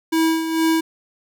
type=tone with tremolo; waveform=square; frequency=323.9 Hz; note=E4; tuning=30 cents flat; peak=-15 dBFS; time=0.12-0.81 s; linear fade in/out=10 ms; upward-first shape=sine; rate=2.2 Hz; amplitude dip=60%; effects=none